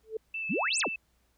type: tone with exponential growth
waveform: sine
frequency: 440 Hz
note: A4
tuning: in tune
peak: -27 dBFS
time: 0.03-0.17 s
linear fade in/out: 5 ms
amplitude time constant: 29 ms
type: tone with vibrato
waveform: sine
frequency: 2637 Hz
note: E7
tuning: in tune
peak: -32 dBFS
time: 0.34-0.96 s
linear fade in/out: 5 ms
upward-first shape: square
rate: 5.9 Hz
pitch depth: 11 cents each way
type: exponential two-way sweep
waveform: sine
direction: up then down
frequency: 148.6 to 9397 to 148.6 Hz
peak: -27 dBFS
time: 0.49-0.89 s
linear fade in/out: 20 ms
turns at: 0.79 s
effects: added 60 Hz sine -70 dBFS peak until 1.37 s + pink hiss -72 dBFS RMS until 1.37 s